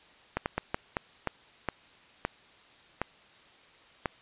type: slowing click train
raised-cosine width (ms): 0.5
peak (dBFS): -13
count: 10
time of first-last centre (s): 0.37-4.058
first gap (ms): 89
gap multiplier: 1.36
effects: white hiss -57 dBFS RMS until 4.21 s + resampled to 8000 Hz